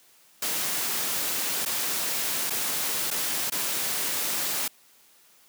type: noise with dropouts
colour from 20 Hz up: white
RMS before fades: -28 dBFS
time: 0.42-4.68 s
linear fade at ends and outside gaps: 5 ms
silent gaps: 1.652-1.659 / 2.498-2.504 / 3.105-3.111 / 3.5-3.52 s
effects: white hiss -58 dBFS RMS until 5.48 s + high-pass 150 Hz 12 dB/octave